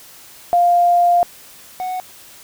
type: tone pair in turn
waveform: sine / triangle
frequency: 700 / 738.6 Hz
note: F5 / F#5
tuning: +4 / -3 cents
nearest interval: minor second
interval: 93 cents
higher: second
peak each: -10 / -19 dBFS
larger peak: first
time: 0.53-1.23 / 1.8-2 s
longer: first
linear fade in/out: 0 ms
effects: white hiss -42 dBFS RMS until 2.43 s